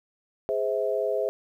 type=chord; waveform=sine; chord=Ab augmented; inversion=none; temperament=just; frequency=415.3 / 519.1 / 648.9 Hz; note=Ab4 / C5 / E5; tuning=0 / -14 / -27 cents; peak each=-28 dBFS; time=0.49-1.29 s; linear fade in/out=0 ms; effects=10-bit